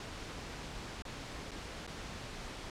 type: noise with dropouts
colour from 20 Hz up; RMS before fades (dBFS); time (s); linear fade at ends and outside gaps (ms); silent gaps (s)
pink; -44; 0-2.7; 2; 1.022-1.051 / 1.51-1.515 / 1.867-1.875
effects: low-pass 6000 Hz 12 dB/octave